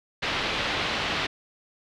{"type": "low-pass noise", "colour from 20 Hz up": "white", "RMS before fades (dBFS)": -28, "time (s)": [0.22, 1.27], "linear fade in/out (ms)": 10, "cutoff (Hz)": 3700, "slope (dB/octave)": 24, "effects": []}